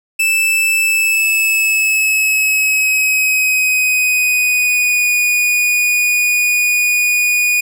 45% pulse tone with pitch glide, 2637 to 2460 Hz, E7 to D#7, 0 to -20 cents, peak -11 dBFS, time 0.19-7.61 s, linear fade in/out 10 ms, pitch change -120 cents, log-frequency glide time 0.82-5.11 s, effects none

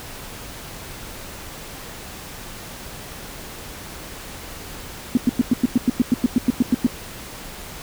sine tone bursts, 245.4 Hz, B3, 11 cents flat, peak -11 dBFS, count 15, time 5.15-6.866 s, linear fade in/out 2 ms, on 22 ms, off 99 ms, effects pink hiss -36 dBFS RMS until 7.82 s

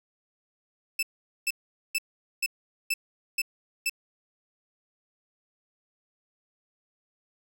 sawtooth tone bursts, 2633 Hz, E7, 3 cents flat, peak -21 dBFS, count 7, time 0.99-3.896 s, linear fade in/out 5 ms, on 38 ms, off 440 ms, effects none

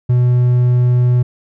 triangle tone, 123.47 Hz, B2, in tune, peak -7 dBFS, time 0.09-1.23 s, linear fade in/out 10 ms, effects none

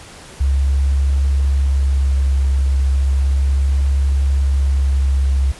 sine tone with vibrato, 68.2 Hz, C#2, 28 cents flat, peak -12 dBFS, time 0.4-5.52 s, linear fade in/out 10 ms, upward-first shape sine, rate 0.34 Hz, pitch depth 15 cents each way, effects pink hiss -38 dBFS RMS until 5.59 s + resampled to 24000 Hz

